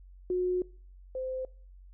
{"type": "tone pair in turn", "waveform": "sine", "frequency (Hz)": [363.1, 517.8], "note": ["F#4", "C5"], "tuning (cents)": [-33, -18], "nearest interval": "tritone", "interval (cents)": 615, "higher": "second", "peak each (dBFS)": [-26, -32], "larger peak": "first", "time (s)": [[0.3, 0.62], [1.15, 1.45]], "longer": "first", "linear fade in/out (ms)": 2, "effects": ["noise-tail reverb RT60 0.4 s tail -21 dB re dry", "added 46 Hz sine -49 dBFS peak until 1.93 s"]}